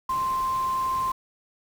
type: tone in noise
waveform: sine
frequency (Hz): 1046.5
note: C6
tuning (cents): 0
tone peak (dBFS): -23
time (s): 0.09-1.12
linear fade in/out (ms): 5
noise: pink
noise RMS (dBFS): -41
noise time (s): 0.09-1.12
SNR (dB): +15
effects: none